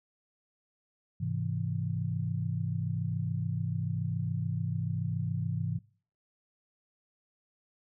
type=chord; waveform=sine; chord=Ab augmented; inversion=none; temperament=equal; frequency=103.83 / 130.81 / 164.81 Hz; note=Ab2 / C3 / E3; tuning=0 / 0 / 0 cents; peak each=-34 dBFS; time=1.2-5.79 s; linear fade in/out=10 ms; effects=noise-tail reverb RT60 0.5 s tail -25 dB re dry